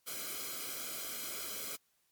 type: noise with comb filter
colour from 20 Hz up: white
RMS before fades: -41 dBFS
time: 0.06-1.77 s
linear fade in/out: 20 ms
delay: 1.1 ms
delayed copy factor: -0.85
effects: white hiss -75 dBFS RMS until 2.11 s + MP3 96 kbps

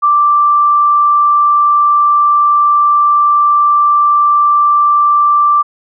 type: tone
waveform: sine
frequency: 1174.7 Hz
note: D6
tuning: in tune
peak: -6 dBFS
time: 0.02-5.63 s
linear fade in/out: 20 ms
effects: none

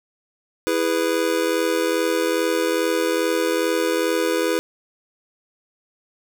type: chord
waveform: square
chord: E major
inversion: none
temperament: just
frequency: 329.6 / 412 / 494.4 Hz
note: E4 / G#4 / B4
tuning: 0 / -14 / +2 cents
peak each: -24 / -25 / -23 dBFS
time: 0.67-4.59 s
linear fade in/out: 0 ms
effects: none

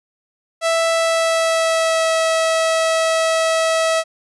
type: tone with pitch glide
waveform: sawtooth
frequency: 659.3 to 648.7 Hz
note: E5 to E5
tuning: 0 to -28 cents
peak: -11 dBFS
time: 0.61-4.04 s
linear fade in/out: 50 ms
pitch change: -28 cents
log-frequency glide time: 0.91-2.12 s
effects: resampled to 24000 Hz

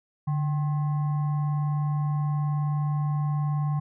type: tone with frequency modulation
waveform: sine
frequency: 146.83 Hz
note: D3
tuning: in tune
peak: -23 dBFS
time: 0.27-3.8 s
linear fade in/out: 10 ms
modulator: 921 Hz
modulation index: 0.3
effects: none

